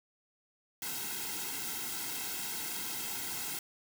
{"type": "noise with comb filter", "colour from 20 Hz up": "white", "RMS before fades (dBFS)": -38, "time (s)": [0.82, 3.59], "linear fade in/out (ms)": 2, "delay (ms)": 1.7, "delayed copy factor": -0.95, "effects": []}